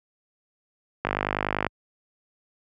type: click train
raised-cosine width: 0.5 ms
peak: -8 dBFS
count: 32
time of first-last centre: 1.05-1.666 s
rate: 50.3 Hz
effects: high-pass 60 Hz 12 dB/octave